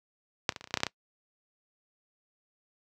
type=clicks; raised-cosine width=0.2 ms; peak=-6 / -26 / -20 / -26 / -24 / -30 / -26 / -7 / -10 / -19 / -6 / -13 dBFS; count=12; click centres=0.492 / 0.523 / 0.562 / 0.61 / 0.642 / 0.674 / 0.708 / 0.741 / 0.773 / 0.804 / 0.834 / 0.867 s; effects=noise-tail reverb RT60 0.1 s tail -22 dB re dry + high-pass 80 Hz 12 dB/octave